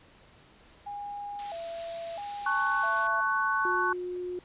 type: tone with vibrato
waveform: sine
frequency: 740 Hz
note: F#5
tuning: in tune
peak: -35 dBFS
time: 0.86-3.21 s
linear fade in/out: 10 ms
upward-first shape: square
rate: 0.76 Hz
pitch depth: 170 cents each way
type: noise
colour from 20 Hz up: blue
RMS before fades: -38 dBFS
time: 1.39-3.07 s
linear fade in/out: 0 ms
type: chord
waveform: sine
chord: F# minor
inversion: first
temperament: equal with one note detuned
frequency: 880 / 1108.7 / 1496.3 Hz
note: A5 / C#6 / F#6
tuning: 0 / 0 / +19 cents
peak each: -33 / -28 / -28 dBFS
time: 2.46-3.93 s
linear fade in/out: 5 ms
type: tone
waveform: sine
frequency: 359.1 Hz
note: F4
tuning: 48 cents sharp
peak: -32 dBFS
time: 3.65-4.39 s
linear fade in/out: 2 ms
effects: pink hiss -57 dBFS RMS until 4.44 s + resampled to 8000 Hz